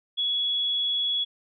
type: tone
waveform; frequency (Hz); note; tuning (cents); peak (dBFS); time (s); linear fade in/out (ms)
sine; 3370; G#7; +25; -23; 0.17-1.25; 20
effects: none